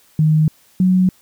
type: tone pair in turn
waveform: sine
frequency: 155.3 / 184.68 Hz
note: D#3 / F#3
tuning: -3 / -3 cents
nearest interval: minor third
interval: 300 cents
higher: second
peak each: -10 dBFS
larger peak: neither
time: 0.19-0.48 / 0.8-1.09 s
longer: neither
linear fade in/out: 2 ms
effects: white hiss -53 dBFS RMS until 1.21 s